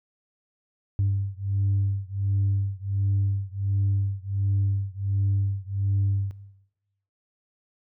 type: beating tone pair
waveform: sine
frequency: 98.2 / 99.6 Hz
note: G2 / G2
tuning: +4 / +28 cents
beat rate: 1.4 Hz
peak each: -24 dBFS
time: 0.99-6.31 s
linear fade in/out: 0 ms
effects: noise-tail reverb RT60 1.0 s tail -17 dB re dry + tanh soft clip ceiling -17 dBFS